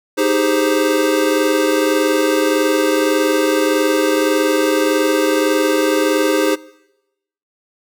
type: chord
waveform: square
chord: Ab major seventh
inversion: second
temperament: equal with one note detuned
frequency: 311.1 / 393.6 / 415.3 / 523.3 Hz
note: Eb4 / G4 / Ab4 / C5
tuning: 0 / +7 / 0 / 0 cents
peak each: -19 / -20 / -22 / -19 dBFS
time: 0.17-6.56 s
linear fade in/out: 20 ms
effects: noise-tail reverb RT60 0.9 s tail -21 dB re dry